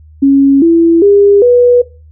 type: tone with pitch steps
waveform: sine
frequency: 275.7 / 333.6 / 403.6 / 488.4 Hz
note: C#4 / E4 / G#4 / B4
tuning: -9 / +21 / -49 / -19 cents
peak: -3 dBFS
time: 0.22-1.82 s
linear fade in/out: 10 ms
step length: 400 ms
effects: noise-tail reverb RT60 0.3 s tail -18 dB re dry + added 77 Hz sine -35 dBFS peak until 2.11 s